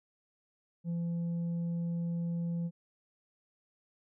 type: tone with tanh clipping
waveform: sine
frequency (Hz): 170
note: F3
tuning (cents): -46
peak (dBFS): -32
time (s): 0.84-2.71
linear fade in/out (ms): 50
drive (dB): 3
effects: none